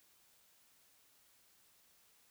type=silence; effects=white hiss -69 dBFS RMS until 2.3 s